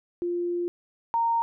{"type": "tone pair in turn", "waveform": "sine", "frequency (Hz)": [349.2, 924.7], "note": ["F4", "A#5"], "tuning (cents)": [0, -14], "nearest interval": "octave + perfect fourth", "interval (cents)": 1686, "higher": "second", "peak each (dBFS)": [-25, -21], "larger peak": "second", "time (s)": [[0.22, 0.68], [1.14, 1.42]], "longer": "first", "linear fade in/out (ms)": 0, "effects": []}